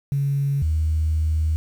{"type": "tone pair in turn", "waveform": "sine", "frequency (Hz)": [140, 78.57], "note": ["C#3", "D#2"], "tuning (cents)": [18, 17], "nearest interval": "minor seventh", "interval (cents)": 1001, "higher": "first", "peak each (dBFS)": [-18, -17], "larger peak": "second", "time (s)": [[0.12, 0.62], [0.62, 1.56]], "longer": "second", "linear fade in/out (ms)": 0, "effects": ["tanh soft clip ceiling -13 dBFS", "8-bit"]}